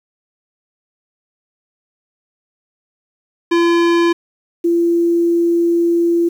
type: tone pair in turn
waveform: square / sine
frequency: 340.6 / 340.6 Hz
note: F4 / F4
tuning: -43 / -43 cents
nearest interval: unison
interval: 0 cents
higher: neither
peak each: -11 dBFS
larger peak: neither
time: 3.51-4.13 / 4.64-6.29 s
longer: second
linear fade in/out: 10 ms
effects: low-pass 4000 Hz 12 dB/octave + 7-bit